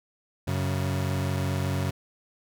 35% pulse tone pair together, 93.62 / 138.59 Hz, F#2 / C#3, +21 / 0 cents, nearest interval perfect fifth, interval 679 cents, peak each -26 / -27 dBFS, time 0.47-1.91 s, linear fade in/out 10 ms, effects none

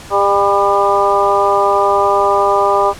harmonic tone with a mistuned harmonic, 200.3 Hz, G3, 38 cents sharp, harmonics 2 / 3 / 4 / 5 / 6, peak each -16 / -16 / -16 / -16 / -16 dBFS, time 0.1-2.94 s, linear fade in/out 50 ms, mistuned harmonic 5, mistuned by -19 cents, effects pink hiss -34 dBFS RMS until 2.99 s + low-pass 10000 Hz 12 dB/octave

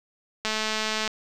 click train, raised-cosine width 0.2 ms, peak -10 dBFS, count 137, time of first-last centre 0.45-1.077 s, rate 217 Hz, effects none

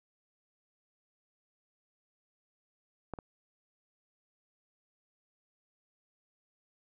clicks, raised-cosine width 1 ms, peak -23 / -29 dBFS, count 2, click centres 3.137 / 3.188 s, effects none

